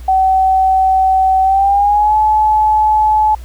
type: tone with pitch glide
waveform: sine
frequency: 760 to 858 Hz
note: F#5 to A5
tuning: +46 to -44 cents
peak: -8 dBFS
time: 0.08-3.35 s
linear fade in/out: 5 ms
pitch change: +210 cents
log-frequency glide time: 1.42-2.16 s
effects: added 60 Hz sine -27 dBFS peak until 3.44 s + pink hiss -44 dBFS RMS until 3.44 s